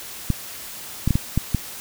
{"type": "clicks", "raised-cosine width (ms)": 5, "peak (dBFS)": -6, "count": 6, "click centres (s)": [0.303, 1.076, 1.107, 1.155, 1.376, 1.547], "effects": ["white hiss -36 dBFS RMS until 1.8 s"]}